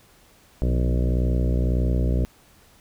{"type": "harmonic tone with a mistuned harmonic", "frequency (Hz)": 61.8, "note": "B1", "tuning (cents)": 2, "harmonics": [1, 2, 3, 4, 5, 6, 7, 8, 9, 10], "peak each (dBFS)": [-20, -26, -30, -32, -34, -36, -37, -38, -39, -40], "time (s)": [0.62, 2.25], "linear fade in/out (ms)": 0, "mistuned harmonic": 3, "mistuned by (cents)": -50, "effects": ["pink hiss -55 dBFS RMS until 2.8 s"]}